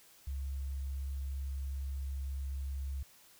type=tone; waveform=sine; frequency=68.1 Hz; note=C#2; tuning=30 cents flat; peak=-35 dBFS; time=0.27-3.03 s; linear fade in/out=5 ms; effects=white hiss -61 dBFS RMS until 3.39 s

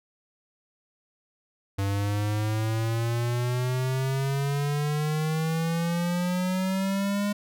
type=exponential sweep; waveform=square; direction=up; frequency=98 to 205.9 Hz; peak=-25 dBFS; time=1.78-7.33 s; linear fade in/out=10 ms; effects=none

